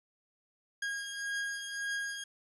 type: beating tone pair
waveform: 40% pulse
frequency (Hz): 1631 / 1632.8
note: G#6 / G#6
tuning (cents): -32 / -30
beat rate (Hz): 1.8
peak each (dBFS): -35 / -40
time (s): 0.82-2.24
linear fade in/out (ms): 5
effects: resampled to 24000 Hz + 11-bit